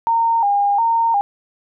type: tone with vibrato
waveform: sine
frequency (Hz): 862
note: A5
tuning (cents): -36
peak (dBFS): -13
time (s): 0.07-1.21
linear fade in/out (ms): 0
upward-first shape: square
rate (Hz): 1.4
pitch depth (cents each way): 110
effects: none